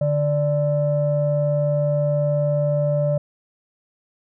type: tone pair together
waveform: sine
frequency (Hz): 146.83 / 587.3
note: D3 / D5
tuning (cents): 0 / 0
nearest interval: 2 octaves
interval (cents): 2400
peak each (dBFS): -19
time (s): 0.01-3.18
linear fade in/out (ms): 5
effects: tanh soft clip ceiling -11 dBFS